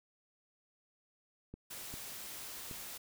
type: clicks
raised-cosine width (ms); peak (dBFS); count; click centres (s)
3; -33; 3; 1.54 / 1.94 / 2.712
type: noise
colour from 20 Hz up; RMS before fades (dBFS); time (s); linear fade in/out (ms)
white; -46; 1.7-2.98; 10
effects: none